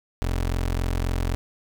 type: tone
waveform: 25% pulse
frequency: 43.76 Hz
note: F1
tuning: 4 cents sharp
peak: -19 dBFS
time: 0.22-1.35 s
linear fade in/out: 0 ms
effects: none